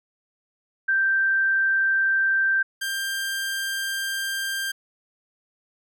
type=tone pair in turn; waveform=sine / sawtooth; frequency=1568 / 1587.1 Hz; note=G6 / G6; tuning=0 / +21 cents; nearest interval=unison; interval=21 cents; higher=second; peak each=-18 / -22 dBFS; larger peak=first; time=0.88-2.63 / 2.81-4.72 s; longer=second; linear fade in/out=10 ms; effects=none